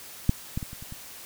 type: clicks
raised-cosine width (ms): 5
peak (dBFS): -7 / -16 / -22 / -28 / -29 / -26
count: 6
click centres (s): 0.294 / 0.575 / 0.628 / 0.731 / 0.825 / 0.924
effects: white hiss -44 dBFS RMS until 1.25 s